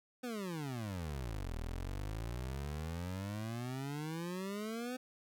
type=exponential two-way sweep; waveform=25% pulse; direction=down then up; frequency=257.1 to 39.05 to 257.1 Hz; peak=-35 dBFS; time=0.23-4.97 s; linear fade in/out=10 ms; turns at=1.56 s; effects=none